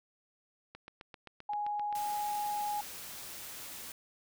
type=click train; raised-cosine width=0.3 ms; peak=-31 dBFS; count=10; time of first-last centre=0.75-1.926 s; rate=7.65 Hz
type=tone; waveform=sine; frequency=830.6 Hz; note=G#5; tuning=in tune; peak=-32 dBFS; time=1.49-2.81 s; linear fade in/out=5 ms
type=noise; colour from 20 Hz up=white; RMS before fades=-45 dBFS; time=1.95-3.92 s; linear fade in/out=2 ms
effects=none